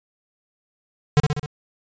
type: tone with echo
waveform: square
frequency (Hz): 148.2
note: D3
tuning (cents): +16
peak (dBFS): -12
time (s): 1.17-1.2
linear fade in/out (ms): 0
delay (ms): 65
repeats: 4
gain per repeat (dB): -4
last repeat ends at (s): 1.46
effects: resampled to 16000 Hz